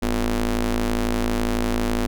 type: ring-modulated tone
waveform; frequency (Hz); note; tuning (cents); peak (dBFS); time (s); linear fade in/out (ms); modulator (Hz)
sawtooth; 110; A2; 0; -13; 0.02-2.07; 10; 136
effects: none